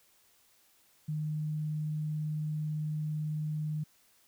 sine tone, 153 Hz, D#3, 29 cents flat, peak -31 dBFS, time 1.08-3.84 s, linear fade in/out 10 ms, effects white hiss -66 dBFS RMS until 4.27 s

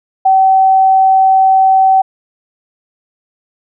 sine tone, 765 Hz, G5, 42 cents flat, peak -5 dBFS, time 0.25-2.02 s, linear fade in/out 10 ms, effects none

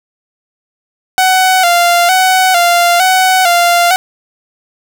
sawtooth tone with vibrato, 721 Hz, F#5, 45 cents flat, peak -3 dBFS, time 1.18-3.96 s, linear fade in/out 0 ms, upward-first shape square, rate 1.1 Hz, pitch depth 65 cents each way, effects none

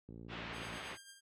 click train, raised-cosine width 3 ms, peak -37 dBFS, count 40, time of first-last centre 0.09-0.775 s, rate 56.9 Hz
white low-pass noise, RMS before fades -46 dBFS, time 0.28-0.98 s, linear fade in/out 50 ms, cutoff 3000 Hz, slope 24 dB/octave
5% pulse tone with tremolo, 1600 Hz, G6, 35 cents sharp, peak -38 dBFS, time 0.52-1.21 s, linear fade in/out 50 ms, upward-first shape triangle, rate 9.1 Hz, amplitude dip 60%
effects high-pass 60 Hz 12 dB/octave + low-pass 9000 Hz 12 dB/octave

